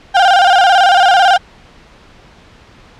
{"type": "tone with vibrato", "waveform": "35% pulse", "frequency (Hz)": 749, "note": "F#5", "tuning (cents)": 21, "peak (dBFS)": -4, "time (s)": [0.14, 1.38], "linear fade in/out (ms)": 20, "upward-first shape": "square", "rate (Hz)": 18, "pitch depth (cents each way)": 87, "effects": ["pink hiss -42 dBFS RMS until 2.99 s", "low-pass 4000 Hz 12 dB/octave"]}